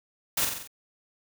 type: noise with echo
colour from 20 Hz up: white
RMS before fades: -26 dBFS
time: 0.37-0.45 s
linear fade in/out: 5 ms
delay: 45 ms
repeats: 5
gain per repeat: -4 dB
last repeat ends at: 0.675 s
effects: none